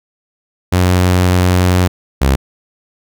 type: tone pair in turn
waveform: sawtooth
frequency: 90.7 / 67.28 Hz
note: F#2 / C2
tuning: -34 / +49 cents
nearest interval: perfect fourth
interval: 517 cents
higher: first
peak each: -5 dBFS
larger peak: neither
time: 0.72-1.88 / 2.21-2.36 s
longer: first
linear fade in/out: 10 ms
effects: none